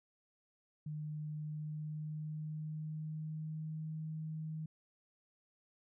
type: tone with pitch glide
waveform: sine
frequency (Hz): 152 to 157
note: D#3 to D#3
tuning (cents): -40 to +16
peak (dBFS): -39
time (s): 0.86-4.66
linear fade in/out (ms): 5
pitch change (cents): +56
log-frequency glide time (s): 1.37-3.94
effects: none